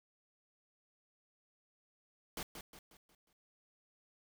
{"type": "noise with echo", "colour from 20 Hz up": "pink", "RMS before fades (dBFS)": -42, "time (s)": [2.37, 2.43], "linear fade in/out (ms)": 2, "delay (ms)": 180, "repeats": 5, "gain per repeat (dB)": -7, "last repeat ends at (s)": 3.33, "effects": []}